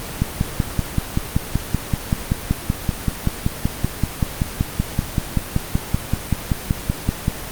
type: click train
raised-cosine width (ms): 5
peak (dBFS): -4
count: 38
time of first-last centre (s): 0.22-7.281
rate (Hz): 5.24
effects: pink hiss -30 dBFS RMS until 7.51 s + Opus 24 kbps